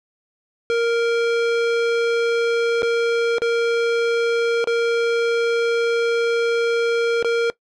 square tone with dropouts, 466.2 Hz, A#4, in tune, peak -17 dBFS, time 0.7-7.5 s, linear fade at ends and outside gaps 0 ms, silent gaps 2.821-2.83 / 3.383-3.419 / 4.642-4.673 / 7.226-7.246 s, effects noise-tail reverb RT60 0.1 s tail -20 dB re dry + low-pass 4000 Hz 12 dB/octave

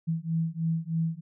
sine beating tone pair, 162 / 165.2 Hz, E3 / E3, -30 / +4 cents, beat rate 3.2 Hz, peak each -29 dBFS, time 0.07-1.21 s, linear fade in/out 20 ms, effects none

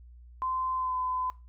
sine tone with pitch glide, 1033 to 1015.3 Hz, C6 to B5, -22 to +48 cents, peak -28 dBFS, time 0.42-1.3 s, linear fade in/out 0 ms, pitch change -30 cents, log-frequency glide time 0.76-0.95 s, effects noise-tail reverb RT60 0.3 s tail -20 dB re dry + added 60 Hz sine -48 dBFS peak until 1.48 s

